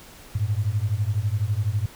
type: beating tone pair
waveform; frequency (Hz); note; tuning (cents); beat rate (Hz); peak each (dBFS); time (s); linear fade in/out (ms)
sine; 98.5 / 110.5; G2 / A2; +9 / +8; 12; -24; 0.35-1.86; 5
effects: pink hiss -46 dBFS RMS until 1.95 s